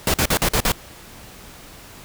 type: noise bursts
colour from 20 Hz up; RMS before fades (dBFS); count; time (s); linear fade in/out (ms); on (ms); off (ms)
pink; -18; 6; 0.07-0.72; 2; 70; 46
effects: pink hiss -42 dBFS RMS until 2.04 s